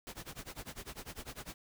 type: noise with tremolo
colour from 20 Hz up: pink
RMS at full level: -43 dBFS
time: 0.07-1.54 s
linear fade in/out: 0 ms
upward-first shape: sine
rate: 10 Hz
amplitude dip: 95%
effects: none